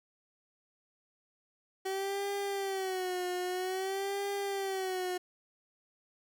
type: tone with vibrato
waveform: 30% pulse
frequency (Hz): 380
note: F#4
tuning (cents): +46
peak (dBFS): -30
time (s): 1.85-5.18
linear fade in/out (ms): 10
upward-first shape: sine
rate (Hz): 0.51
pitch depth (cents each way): 93
effects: none